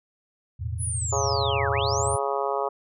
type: chord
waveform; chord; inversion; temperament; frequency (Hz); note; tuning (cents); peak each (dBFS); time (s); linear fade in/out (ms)
sine; E suspended fourth; none; equal; 82.41 / 110 / 123.47; E2 / A2 / B2; 0 / 0 / 0; -30 / -31 / -36; 0.59-2.17; 20
type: linear two-way sweep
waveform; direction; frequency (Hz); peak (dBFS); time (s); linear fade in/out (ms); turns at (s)
sine; down then up; 10450 to 1106 to 10450; -28; 0.78-2.19; 50; 1.71
type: harmonic tone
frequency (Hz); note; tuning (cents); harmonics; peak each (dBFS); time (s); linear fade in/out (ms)
138.59; C#3; 0; 3 / 4 / 5 / 6 / 7 / 8 / 9; -29 / -30 / -31 / -32 / -32 / -33 / -34; 1.12-2.69; 10
effects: none